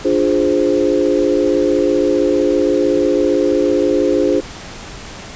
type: chord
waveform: sine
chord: D half-diminished seventh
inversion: none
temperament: equal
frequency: 293.7 / 349.2 / 415.3 / 523.3 Hz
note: D4 / F4 / Ab4 / C5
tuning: 0 / 0 / 0 / 0 cents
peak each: -17 dBFS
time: 0.04-4.41 s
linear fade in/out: 20 ms
effects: pink hiss -32 dBFS RMS until 5.35 s + resampled to 16000 Hz